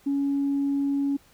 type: tone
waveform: sine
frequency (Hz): 279.7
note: C#4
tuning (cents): +16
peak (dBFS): -21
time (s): 0.06-1.17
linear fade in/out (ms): 10
effects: tanh soft clip ceiling -18 dBFS + pink hiss -58 dBFS RMS until 1.33 s